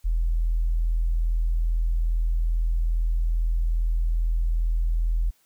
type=tone; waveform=sine; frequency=41.2 Hz; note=E1; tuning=in tune; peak=-19 dBFS; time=0.04-5.31 s; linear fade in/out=20 ms; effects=tanh soft clip ceiling -15 dBFS + white hiss -64 dBFS RMS until 5.45 s